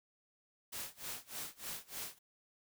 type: noise with tremolo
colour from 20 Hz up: white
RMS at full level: -42 dBFS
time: 0.72-2.19 s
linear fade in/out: 10 ms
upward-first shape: sine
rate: 3.3 Hz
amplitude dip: 95%
effects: none